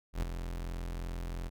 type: tone with ADSR envelope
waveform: 40% pulse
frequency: 42.9 Hz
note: F1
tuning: 30 cents flat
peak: -27 dBFS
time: 0.13-1.5 s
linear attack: 95 ms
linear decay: 6 ms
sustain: -8 dB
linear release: 29 ms
effects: none